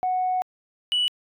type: tone pair in turn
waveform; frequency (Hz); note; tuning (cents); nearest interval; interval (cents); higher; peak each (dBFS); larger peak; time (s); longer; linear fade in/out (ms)
sine; 738 / 2952; F#5 / F#7; -5 / -5; 2 octaves; 2400; second; -20 / -18; second; 0.03-0.42 / 0.92-1.08; first; 0
effects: tanh soft clip ceiling -17 dBFS